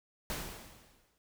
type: noise with exponential decay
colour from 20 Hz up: pink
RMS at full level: -36 dBFS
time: 0.3-1.18 s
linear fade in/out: 0 ms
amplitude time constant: 190 ms
effects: none